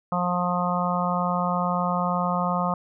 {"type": "harmonic tone", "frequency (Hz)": 177.7, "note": "F3", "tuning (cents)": 30, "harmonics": [1, 3, 4, 5, 6, 7], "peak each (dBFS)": [-26, -31, -29, -31, -29, -29], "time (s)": [0.12, 2.74], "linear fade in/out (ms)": 2, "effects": []}